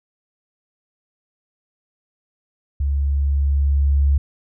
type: tone with level ramp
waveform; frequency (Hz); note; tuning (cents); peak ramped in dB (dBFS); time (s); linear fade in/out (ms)
sine; 70.2; C#2; +22; -17 to -12; 2.8-4.18; 5
effects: none